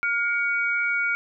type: tone pair together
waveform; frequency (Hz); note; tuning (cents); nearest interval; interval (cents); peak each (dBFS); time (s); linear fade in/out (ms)
sine; 1418 / 2251; F6 / C#7; +26 / +26; minor sixth; 800; -24; 0.03-1.15; 0
effects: none